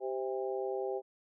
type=harmonic tone with a mistuned harmonic; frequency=130.4 Hz; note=C3; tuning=5 cents flat; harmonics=3 / 4 / 5 / 6; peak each=-35 / -38 / -43 / -42 dBFS; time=0-1.02 s; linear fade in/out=50 ms; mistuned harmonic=6; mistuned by=+45 cents; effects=none